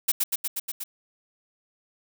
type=noise with echo; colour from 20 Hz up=blue; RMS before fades=-21 dBFS; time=0.08-0.12 s; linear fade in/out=10 ms; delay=120 ms; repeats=6; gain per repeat=-2 dB; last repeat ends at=0.84 s; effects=none